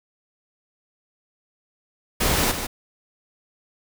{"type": "noise with echo", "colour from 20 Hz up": "pink", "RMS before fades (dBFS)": -21, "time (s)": [2.2, 2.52], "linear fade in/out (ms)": 10, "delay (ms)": 150, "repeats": 1, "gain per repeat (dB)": -7, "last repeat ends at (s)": 2.67, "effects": []}